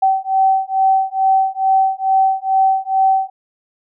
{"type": "beating tone pair", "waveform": "sine", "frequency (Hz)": [767, 769.3], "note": ["G5", "G5"], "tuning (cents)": [-38, -33], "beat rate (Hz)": 2.3, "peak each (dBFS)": -15, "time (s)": [0.02, 3.3], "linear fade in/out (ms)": 10, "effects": []}